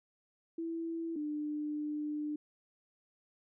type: tone pair in turn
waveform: sine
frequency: 330.5 / 299.1 Hz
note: E4 / D4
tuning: +5 / +32 cents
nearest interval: major second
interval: 173 cents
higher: first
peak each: -35 / -34 dBFS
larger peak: second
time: 0.58-1.16 / 1.16-2.36 s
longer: second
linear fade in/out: 5 ms
effects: none